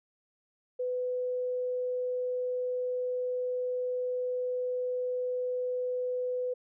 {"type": "tone", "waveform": "sine", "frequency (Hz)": 500, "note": "B4", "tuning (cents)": 21, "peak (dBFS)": -29, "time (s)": [0.79, 6.54], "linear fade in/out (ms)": 10, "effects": []}